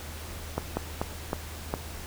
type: slowing click train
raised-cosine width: 1 ms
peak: -13 dBFS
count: 5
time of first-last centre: 0.58-1.739 s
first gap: 190 ms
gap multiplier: 1.29
effects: added 78 Hz sine -40 dBFS peak until 2.06 s + pink hiss -42 dBFS RMS until 2.06 s